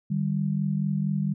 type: tone pair together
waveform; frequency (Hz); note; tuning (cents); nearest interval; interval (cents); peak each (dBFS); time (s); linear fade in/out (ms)
sine; 151.69 / 196; D#3 / G3; -44 / 0; major third; 444; -26; 0.1-1.34; 10
effects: none